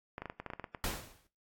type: clicks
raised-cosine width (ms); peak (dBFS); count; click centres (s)
0.5; -25; 11; 0.181 / 0.22 / 0.257 / 0.299 / 0.4 / 0.463 / 0.502 / 0.535 / 0.597 / 0.642 / 0.748
type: noise with exponential decay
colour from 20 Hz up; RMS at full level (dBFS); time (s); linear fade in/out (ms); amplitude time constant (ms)
pink; -33; 0.84-1.27; 1; 93
effects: noise-tail reverb RT60 0.3 s tail -17 dB re dry + AAC 64 kbps